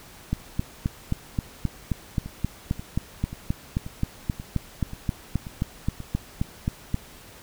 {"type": "two click trains", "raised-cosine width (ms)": 5, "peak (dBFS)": [-22, -11], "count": [8, 26], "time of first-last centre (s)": [[2.26, 6.003], [0.33, 6.944]], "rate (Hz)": [1.87, 3.78], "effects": ["pink hiss -47 dBFS RMS until 7.42 s"]}